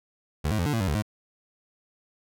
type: tone with pitch steps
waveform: 25% pulse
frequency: 75.9 / 107.6 / 85.5 / 147.4 / 113.5 / 95.3 / 72.9 / 105.8 Hz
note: D#2 / A2 / F2 / D3 / A#2 / G2 / D2 / G#2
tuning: -42 / -38 / -36 / +7 / -46 / -48 / -12 / +33 cents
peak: -20 dBFS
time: 0.44-1.024 s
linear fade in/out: 10 ms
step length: 73 ms
effects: none